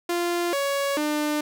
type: tone with pitch steps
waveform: sawtooth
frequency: 347.1 / 559 / 299.8 Hz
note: F4 / C#5 / D4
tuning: -11 / +14 / +36 cents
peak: -19 dBFS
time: 0.09-1.41 s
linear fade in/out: 5 ms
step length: 440 ms
effects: none